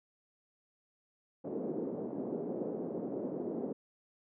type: band-pass noise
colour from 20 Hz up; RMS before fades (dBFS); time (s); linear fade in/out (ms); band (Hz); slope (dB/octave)
white; -38; 1.44-3.73; 10; 190 to 470; 24
effects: none